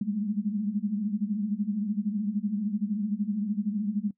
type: tone cluster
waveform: sine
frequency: 197.2 / 207.8 / 220.9 Hz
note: G3 / G#3 / A3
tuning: +11 / +1 / +7 cents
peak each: -32 / -29 / -33 dBFS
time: 0.01-4.11 s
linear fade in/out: 5 ms
effects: noise-tail reverb RT60 0.1 s tail -22 dB re dry